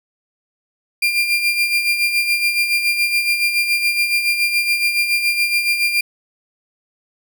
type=tone with tremolo; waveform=35% pulse; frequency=2393 Hz; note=D7; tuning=32 cents sharp; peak=-11 dBFS; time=1.02-6.01 s; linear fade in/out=5 ms; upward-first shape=sine; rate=7.1 Hz; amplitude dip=55%; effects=none